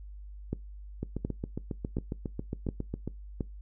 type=two click trains; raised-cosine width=3 ms; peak=-20 / -18 dBFS; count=16 / 5; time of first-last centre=1.03-3.076 / 0.53-3.408 s; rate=7.33 / 1.39 Hz; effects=noise-tail reverb RT60 0.2 s tail -22 dB re dry + added 50 Hz sine -42 dBFS peak until 3.61 s